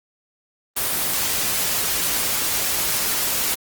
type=noise; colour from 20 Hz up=white; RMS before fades=-22 dBFS; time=0.76-3.55 s; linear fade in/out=10 ms; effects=Opus 24 kbps